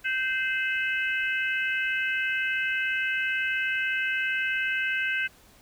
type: harmonic tone with a mistuned harmonic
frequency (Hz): 519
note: C5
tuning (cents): -14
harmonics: 3 / 4 / 5 / 6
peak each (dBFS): -27 / -33 / -30 / -38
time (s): 0.04-5.28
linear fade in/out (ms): 20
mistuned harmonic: 6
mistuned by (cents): -89
effects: pink hiss -56 dBFS RMS until 5.61 s